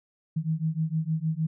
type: beating tone pair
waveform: sine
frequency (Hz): 156.1 / 162.6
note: D#3 / E3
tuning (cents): +6 / -23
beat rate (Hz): 6.5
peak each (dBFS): -28 / -28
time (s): 0.36-1.47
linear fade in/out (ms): 10
effects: none